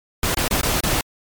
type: noise with dropouts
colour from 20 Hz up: pink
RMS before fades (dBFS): -20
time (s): 0.23-1.01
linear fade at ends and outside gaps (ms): 2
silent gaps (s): 0.346-0.37 / 0.48-0.509 / 0.613-0.631 / 0.806-0.835
effects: MP3 96 kbps